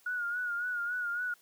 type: tone with vibrato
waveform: sine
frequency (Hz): 1442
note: F#6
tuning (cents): -45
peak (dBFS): -31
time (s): 0.06-1.34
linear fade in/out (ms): 5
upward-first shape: sine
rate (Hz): 3.6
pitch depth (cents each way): 54
effects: white hiss -64 dBFS RMS until 1.41 s + high-pass 150 Hz 12 dB/octave